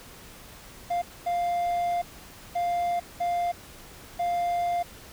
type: tone bursts at uneven times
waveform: triangle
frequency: 699 Hz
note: F5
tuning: 1 cent sharp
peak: -22 dBFS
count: 5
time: 0.9-1.02 / 1.26-2.02 / 2.55-3 / 3.2-3.52 / 4.19-4.83 s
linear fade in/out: 10 ms
effects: pink hiss -47 dBFS RMS until 5.12 s